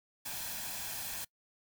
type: noise with comb filter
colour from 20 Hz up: white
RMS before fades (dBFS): -40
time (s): 0.25-1.25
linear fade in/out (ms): 10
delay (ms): 1.2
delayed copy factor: +0.55
effects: noise-tail reverb RT60 0.1 s tail -24 dB re dry